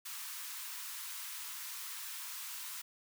white high-pass noise, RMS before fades -44 dBFS, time 0.05-2.82 s, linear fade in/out 10 ms, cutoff 900 Hz, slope 96 dB/octave, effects none

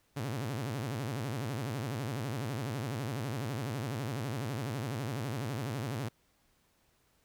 sawtooth tone with vibrato, 124.2 Hz, B2, 10 cents sharp, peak -30 dBFS, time 0.16-6.09 s, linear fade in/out 10 ms, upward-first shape sine, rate 12 Hz, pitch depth 280 cents each way, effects pink hiss -71 dBFS RMS until 7.24 s

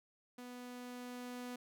sawtooth tone with level ramp, 246.9 Hz, B3, in tune, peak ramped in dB -44 to -39 dBFS, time 0.38-1.56 s, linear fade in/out 5 ms, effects none

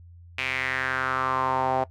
sawtooth tone with band-pass filter sweep, 130.81 Hz, C3, in tune, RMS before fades -26 dBFS, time 0.38-1.84 s, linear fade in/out 5 ms, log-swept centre 2500 to 730 Hz, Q 4.3, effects noise-tail reverb RT60 0.1 s tail -19 dB re dry + added 86 Hz sine -45 dBFS peak until 1.9 s

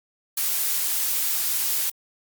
blue noise, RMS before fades -24 dBFS, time 0.37-1.9 s, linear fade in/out 5 ms, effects Opus 48 kbps

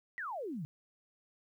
sine exponential sweep, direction down, 1992 to 138.59 Hz, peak -37 dBFS, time 0.18-0.65 s, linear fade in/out 0 ms, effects 12-bit

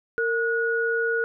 sine tone pair together, 459.1 / 1455 Hz, A#4 / F#6, -26 / -29 cents, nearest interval octave + minor sixth, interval 1997 cents, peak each -24 dBFS, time 0.18-1.24 s, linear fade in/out 0 ms, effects none

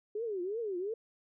sine tone with vibrato, 406.5 Hz, G#4, 37 cents flat, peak -33 dBFS, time 0.15-0.94 s, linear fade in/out 5 ms, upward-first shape triangle, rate 2.8 Hz, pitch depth 290 cents each way, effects none

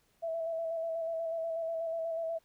sine tone with vibrato, 658 Hz, E5, 3 cents flat, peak -32 dBFS, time 0.22-2.39 s, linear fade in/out 20 ms, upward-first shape square, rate 8.2 Hz, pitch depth 23 cents each way, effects pink hiss -71 dBFS RMS until 2.44 s

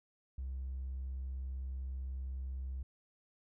triangle tone, 65.41 Hz, C2, in tune, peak -34 dBFS, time 0.38-2.83 s, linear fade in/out 5 ms, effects tanh soft clip ceiling -35 dBFS

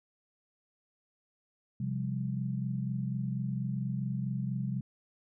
sine chord, C suspended fourth, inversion none, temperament equal with one note detuned, 130.81 / 174.61 / 198.85 Hz, C3 / F3 / G3, 0 / 0 / +25 cents, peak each -33 / -38 / -36 dBFS, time 1.8-4.81 s, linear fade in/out 5 ms, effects none

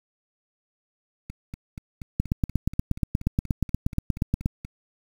two click trains, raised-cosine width 5 ms, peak -24 / -9 dBFS, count 15 / 20, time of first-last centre 1.3-4.649 / 2.2-4.459 s, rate 4.18 / 8.41 Hz, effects 7-bit

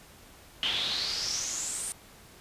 brown noise with band-pass filter sweep, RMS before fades -32 dBFS, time 0.63-1.92 s, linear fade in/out 0 ms, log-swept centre 3100 to 9300 Hz, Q 6.7, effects pink hiss -53 dBFS RMS until 2.4 s + resampled to 32000 Hz

